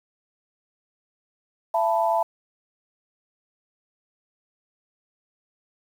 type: chord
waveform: sine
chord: E suspended fourth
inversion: none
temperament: equal with one note detuned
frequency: 671.9 / 880 / 987.8 Hz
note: E5 / A5 / B5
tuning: +33 / 0 / 0 cents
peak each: -22 / -23 / -27 dBFS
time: 1.74-2.23 s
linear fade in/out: 5 ms
effects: 8-bit